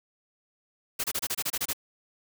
white noise bursts, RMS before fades -29 dBFS, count 10, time 0.99-1.733 s, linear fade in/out 10 ms, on 50 ms, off 27 ms, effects none

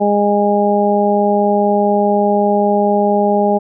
harmonic tone, 204.9 Hz, G#3, 23 cents flat, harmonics 1 / 2 / 3 / 4, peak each -16 / -16 / -16 / -16 dBFS, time 0-3.59 s, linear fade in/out 20 ms, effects none

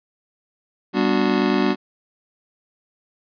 square chord, G major seventh, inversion none, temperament just, 196 / 245 / 294 / 367.5 Hz, G3 / B3 / D4 / F#4, 0 / -14 / +2 / -12 cents, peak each -23 dBFS, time 0.93-1.76 s, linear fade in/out 50 ms, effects resampled to 11025 Hz

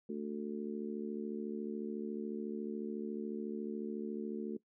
harmonic tone, 74 Hz, D2, 14 cents sharp, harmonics 3 / 4 / 5 / 6, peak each -40 / -45 / -42 / -45 dBFS, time 0.09-4.57 s, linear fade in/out 5 ms, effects noise-tail reverb RT60 0.1 s tail -19 dB re dry

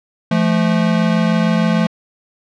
square tone pair together, 171.46 / 218 Hz, F3 / A3, -32 / -16 cents, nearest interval major third, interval 416 cents, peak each -16 dBFS, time 0.31-1.87 s, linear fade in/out 5 ms, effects low-pass 4000 Hz 12 dB/octave

